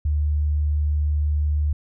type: tone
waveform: sine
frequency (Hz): 74.5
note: D2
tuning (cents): +25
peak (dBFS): -18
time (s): 0.05-1.73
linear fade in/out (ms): 5
effects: none